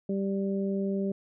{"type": "harmonic tone", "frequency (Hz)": 196, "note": "G3", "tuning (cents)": 0, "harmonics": [1, 2, 3], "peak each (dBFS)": [-28, -32, -38], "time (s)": [0.09, 1.12], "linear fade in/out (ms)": 5, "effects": []}